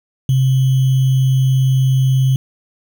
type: tone with sample-and-hold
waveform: sine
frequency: 131.6 Hz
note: C3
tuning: 10 cents sharp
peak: -10 dBFS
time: 0.29-2.36 s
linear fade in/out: 2 ms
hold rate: 3150 Hz
effects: none